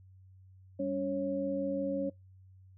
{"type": "tone cluster", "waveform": "sine", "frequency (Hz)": [196.1, 281.8, 549], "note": ["G3", "C#4", "C#5"], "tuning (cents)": [1, 29, -17], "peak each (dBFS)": [-39, -34, -33], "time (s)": [0.79, 2.1], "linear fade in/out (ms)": 10, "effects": ["noise-tail reverb RT60 0.2 s tail -24 dB re dry", "added 94 Hz sine -54 dBFS peak until 2.77 s"]}